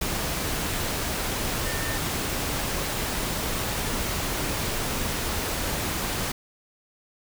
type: tone in noise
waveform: sine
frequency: 1800 Hz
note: A6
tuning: 39 cents sharp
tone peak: -35 dBFS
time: 1.65-1.98 s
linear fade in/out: 5 ms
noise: pink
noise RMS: -28 dBFS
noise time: 0.01-6.32 s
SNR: -10 dB
effects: none